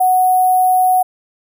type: tone with sample-and-hold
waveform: sine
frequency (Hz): 740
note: F#5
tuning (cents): 0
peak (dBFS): -9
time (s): 0-1.03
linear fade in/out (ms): 10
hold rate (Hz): 11025
effects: none